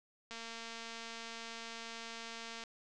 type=click train; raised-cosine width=0.2 ms; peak=-29 dBFS; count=534; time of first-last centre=0.31-2.638 s; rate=229 Hz; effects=resampled to 24000 Hz